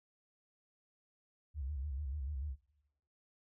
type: tone with vibrato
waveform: sine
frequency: 70.1 Hz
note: C#2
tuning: 20 cents sharp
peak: -37 dBFS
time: 1.54-2.56 s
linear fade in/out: 50 ms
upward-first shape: square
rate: 6.8 Hz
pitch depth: 120 cents each way
effects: noise-tail reverb RT60 1.0 s tail -21 dB re dry